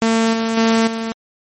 sawtooth tone with level steps, 226 Hz, A3, 47 cents sharp, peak -9 / -13 / -8 / -17 dBFS, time 0.02-1.12 s, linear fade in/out 0 ms, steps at 0.33 / 0.57 / 0.87 s, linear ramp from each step 5 ms, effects MP3 32 kbps

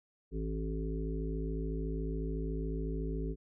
harmonic tone, 53.9 Hz, A1, 35 cents flat, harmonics 1 / 3 / 5 / 7 / 8, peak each -35 / -40 / -42 / -43 / -44 dBFS, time 0.31-3.36 s, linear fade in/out 50 ms, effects none

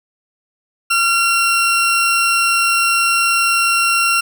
40% pulse tone pair together, 1369.5 / 2739 Hz, F6 / F7, -34 / -34 cents, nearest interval octave, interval 1200 cents, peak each -15 dBFS, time 0.9-4.21 s, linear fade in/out 10 ms, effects none

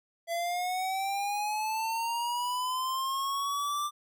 square linear sweep, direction up, 670 to 1186 Hz, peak -30 dBFS, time 0.27-3.91 s, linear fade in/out 50 ms, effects none

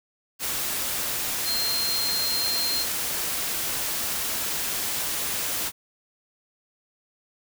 sine tone in noise, 4186 Hz, C8, in tune, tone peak -25 dBFS, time 1.44-2.86 s, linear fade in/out 50 ms, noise white, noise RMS -28 dBFS, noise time 0.39-5.72 s, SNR 0 dB, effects none

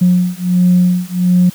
sine beating tone pair, 179 / 180.4 Hz, F3 / F#3, +43 / -44 cents, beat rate 1.4 Hz, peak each -11 dBFS, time 0.01-1.5 s, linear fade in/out 10 ms, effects tanh soft clip ceiling -2 dBFS + white hiss -37 dBFS RMS until 1.54 s

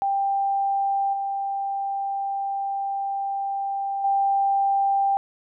sine tone with level steps, 790 Hz, G5, 13 cents sharp, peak -20 / -24 / -18 dBFS, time 0.02-5.17 s, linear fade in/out 0 ms, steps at 1.13 / 4.04 s, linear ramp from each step 5 ms, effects none

